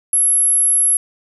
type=tone; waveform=sine; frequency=11175 Hz; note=F9; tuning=in tune; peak=-11 dBFS; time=0.13-0.97 s; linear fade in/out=2 ms; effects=none